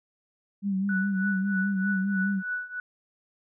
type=tone with vibrato; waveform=sine; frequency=195 Hz; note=G3; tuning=9 cents flat; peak=-24 dBFS; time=0.62-2.43 s; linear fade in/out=50 ms; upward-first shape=sine; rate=4.9 Hz; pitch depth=55 cents each way
type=tone with tremolo; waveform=sine; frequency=1480 Hz; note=F#6; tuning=in tune; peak=-26 dBFS; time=0.89-2.8 s; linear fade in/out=2 ms; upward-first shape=triangle; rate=3.2 Hz; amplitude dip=90%
effects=none